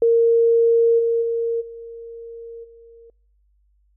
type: tone with level steps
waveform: sine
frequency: 462.6 Hz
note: A#4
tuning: 13 cents flat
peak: -12 / -16 / -19 / -33 / -43 dBFS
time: 0.02-3.1 s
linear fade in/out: 2 ms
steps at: 0.98 / 1.21 / 1.6 / 2.63 s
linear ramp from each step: 20 ms
effects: noise-tail reverb RT60 0.7 s tail -26 dB re dry + added 50 Hz sine -58 dBFS peak until 3.96 s